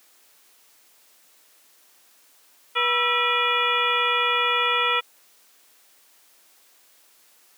harmonic tone with a mistuned harmonic, 484.7 Hz, B4, 32 cents flat, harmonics 1 / 2 / 3 / 4 / 5 / 6 / 7, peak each -29 / -28 / -24 / -29 / -25 / -29 / -28 dBFS, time 2.75-5.01 s, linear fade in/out 20 ms, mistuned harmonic 3, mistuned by -150 cents, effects white hiss -57 dBFS RMS until 7.57 s + high-pass 300 Hz 12 dB/octave

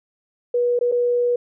sine tone with dropouts, 485.1 Hz, B4, 31 cents flat, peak -16 dBFS, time 0.54-1.36 s, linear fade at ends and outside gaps 5 ms, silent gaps 0.791-0.81 / 0.916-0.921 s, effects none

